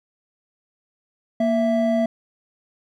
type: tone pair together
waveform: triangle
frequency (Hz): 233.7 / 661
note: A#3 / E5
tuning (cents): +5 / +5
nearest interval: octave + tritone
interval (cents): 1800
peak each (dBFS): -18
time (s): 1.4-2.06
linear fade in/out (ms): 5
effects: none